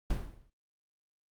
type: noise with exponential decay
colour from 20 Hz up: brown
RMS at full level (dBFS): -27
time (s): 0.1-0.5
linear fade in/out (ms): 5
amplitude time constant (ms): 85
effects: Opus 48 kbps